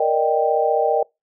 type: chord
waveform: sine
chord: Eb major seventh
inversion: second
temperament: equal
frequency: 466.2 / 587.3 / 622.3 / 784 Hz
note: Bb4 / D5 / Eb5 / G5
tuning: 0 / 0 / 0 / 0 cents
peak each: -20 / -23 / -21 / -20 dBFS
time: 0-1.03 s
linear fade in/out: 5 ms
effects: noise-tail reverb RT60 0.2 s tail -25 dB re dry